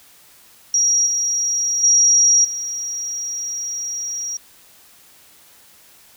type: tone with level steps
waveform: sine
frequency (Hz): 5690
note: F8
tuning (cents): +31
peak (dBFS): -13 / -17 / -10 / -23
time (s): 0.74-4.37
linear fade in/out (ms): 2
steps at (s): 1.06 / 1.83 / 2.44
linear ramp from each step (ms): 10
effects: white hiss -49 dBFS RMS until 6.16 s